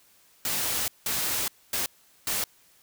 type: noise bursts at uneven times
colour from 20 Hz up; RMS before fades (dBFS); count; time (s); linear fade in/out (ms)
white; -28; 4; 0.45-0.88 / 1.06-1.48 / 1.73-1.86 / 2.27-2.44; 2
effects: white hiss -60 dBFS RMS until 2.82 s